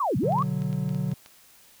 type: linear two-way sweep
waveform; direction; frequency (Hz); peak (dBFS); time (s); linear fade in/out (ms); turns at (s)
sine; down then up; 1204 to 100.7 to 1204; -22; 0-0.43; 5; 0.17
type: chord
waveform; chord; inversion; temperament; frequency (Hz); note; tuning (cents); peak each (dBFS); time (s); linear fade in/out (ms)
triangle; B minor; none; equal; 123.47 / 146.83 / 185; B2 / D3 / F#3; 0 / 0 / 0; -30 / -26 / -27; 0.23-1.14; 5
type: clicks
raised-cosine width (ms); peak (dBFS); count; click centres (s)
0.2; -29; 9; 0.323 / 0.386 / 0.423 / 0.62 / 0.729 / 0.892 / 0.947 / 1.116 / 1.261
effects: white hiss -55 dBFS RMS until 1.8 s